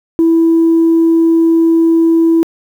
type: tone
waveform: sine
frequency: 329.6 Hz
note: E4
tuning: in tune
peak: -5 dBFS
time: 0.19-2.43 s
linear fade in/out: 0 ms
effects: tanh soft clip ceiling -3 dBFS + 7-bit